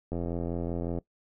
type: click train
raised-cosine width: 2 ms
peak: -20 dBFS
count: 75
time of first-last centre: 0.12-0.987 s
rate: 85.4 Hz
effects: noise-tail reverb RT60 0.1 s tail -20 dB re dry